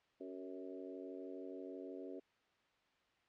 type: harmonic tone with a mistuned harmonic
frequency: 92.5 Hz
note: F#2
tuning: in tune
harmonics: 3 / 4 / 5 / 6 / 7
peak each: -50 / -50 / -53 / -56 / -57 dBFS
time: 0.2-2.2 s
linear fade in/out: 10 ms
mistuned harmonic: 4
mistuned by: +29 cents
effects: white hiss -75 dBFS RMS until 3.28 s + low-pass 3000 Hz 12 dB/octave